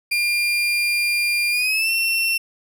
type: tone with pitch glide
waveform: 35% pulse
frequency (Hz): 2400 to 2710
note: D7 to E7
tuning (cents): +37 to +47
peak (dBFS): -16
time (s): 0.11-2.38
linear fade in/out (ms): 10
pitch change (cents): +210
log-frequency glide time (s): 1.51-1.92
effects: none